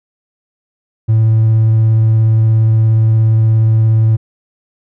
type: tone with vibrato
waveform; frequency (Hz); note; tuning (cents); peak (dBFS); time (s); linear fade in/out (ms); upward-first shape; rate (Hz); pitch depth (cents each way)
triangle; 110.9; A2; +14; -4; 1.08-4.17; 20; triangle; 17; 12
effects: tanh soft clip ceiling -2 dBFS